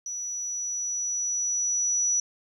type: tone with level ramp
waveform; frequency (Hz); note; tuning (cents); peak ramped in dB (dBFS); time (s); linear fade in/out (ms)
sine; 5890; F#8; -9; -31 to -21; 0.06-2.2; 2
effects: 10-bit